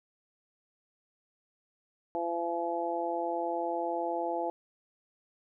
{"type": "harmonic tone", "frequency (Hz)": 170.1, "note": "F3", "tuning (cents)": -45, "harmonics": [2, 3, 4, 5], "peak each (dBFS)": [-36, -36, -34, -35], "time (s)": [2.15, 4.5], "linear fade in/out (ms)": 0, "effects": []}